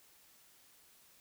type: silence
effects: white hiss -64 dBFS RMS until 1.2 s